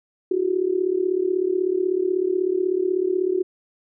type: tone with amplitude modulation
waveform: sine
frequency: 368.8 Hz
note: F#4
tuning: 6 cents flat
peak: -15 dBFS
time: 0.31-3.43 s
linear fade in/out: 5 ms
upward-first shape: sine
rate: 36.2 Hz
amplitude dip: 85%
effects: none